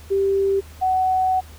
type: tone pair in turn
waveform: sine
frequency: 392 / 748.4 Hz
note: G4 / F#5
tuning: 0 / +20 cents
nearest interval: major seventh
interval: 1120 cents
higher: second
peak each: -16 / -16 dBFS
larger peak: neither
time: 0.1-0.61 / 0.81-1.41 s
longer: second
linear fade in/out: 20 ms
effects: added 77 Hz sine -40 dBFS peak until 1.58 s + pink hiss -47 dBFS RMS until 1.58 s